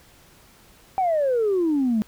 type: exponential sweep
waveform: sine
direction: down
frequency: 780 to 207.7 Hz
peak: -17 dBFS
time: 0.98-2.02 s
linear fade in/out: 0 ms
effects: tanh soft clip ceiling -15 dBFS + pink hiss -53 dBFS RMS until 2.07 s